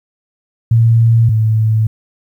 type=tone pair in turn; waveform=sine; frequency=114.8 / 109.94 Hz; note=A#2 / A2; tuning=-26 / -1 cents; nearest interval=minor second; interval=75 cents; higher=first; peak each=-6 / -9 dBFS; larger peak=first; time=0.71-1.29 / 1.29-1.87 s; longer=neither; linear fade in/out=5 ms; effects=8-bit